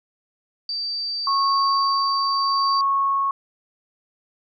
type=tone; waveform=sine; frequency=4648 Hz; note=D8; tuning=19 cents flat; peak=-24 dBFS; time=0.69-2.81 s; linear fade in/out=2 ms
type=tone with tremolo; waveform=sine; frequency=1100 Hz; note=C#6; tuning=14 cents flat; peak=-17 dBFS; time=1.27-3.31 s; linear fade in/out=2 ms; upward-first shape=sine; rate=0.77 Hz; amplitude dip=30%
effects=none